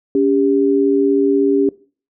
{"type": "tone pair together", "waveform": "sine", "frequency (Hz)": [281.4, 397.9], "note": ["C#4", "G4"], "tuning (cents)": [26, 26], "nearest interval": "tritone", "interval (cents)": 600, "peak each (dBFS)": -14, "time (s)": [0.15, 1.69], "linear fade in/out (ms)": 2, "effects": ["noise-tail reverb RT60 0.4 s tail -21 dB re dry"]}